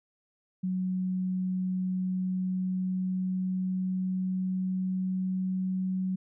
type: tone with pitch glide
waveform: sine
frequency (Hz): 185 to 186.83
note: F#3 to F#3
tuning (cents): 0 to +17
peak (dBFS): -27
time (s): 0.63-6.16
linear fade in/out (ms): 10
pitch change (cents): +17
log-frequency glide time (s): 1.98-5.98
effects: none